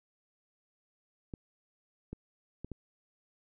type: clicks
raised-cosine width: 3 ms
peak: -27 dBFS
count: 4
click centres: 1.338 / 2.13 / 2.646 / 2.717 s
effects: none